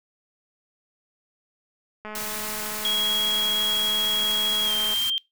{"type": "click train", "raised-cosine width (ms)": 0.5, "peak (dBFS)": -22, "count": 616, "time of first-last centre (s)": [2.05, 4.937], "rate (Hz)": 213}
{"type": "band-stop noise", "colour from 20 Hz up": "white", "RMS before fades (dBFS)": -32, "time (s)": [2.15, 5.1], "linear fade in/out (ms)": 2, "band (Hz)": [340, 840], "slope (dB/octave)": 96}
{"type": "tone with pitch glide", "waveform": "sine", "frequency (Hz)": [3300, 3167], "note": ["G#7", "G7"], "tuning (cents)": [-12, 17], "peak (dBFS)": -21, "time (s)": [2.85, 5.18], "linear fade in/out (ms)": 0, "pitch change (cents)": -71, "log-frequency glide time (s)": [4.65, 4.73]}
{"effects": ["noise-tail reverb RT60 0.2 s tail -22 dB re dry"]}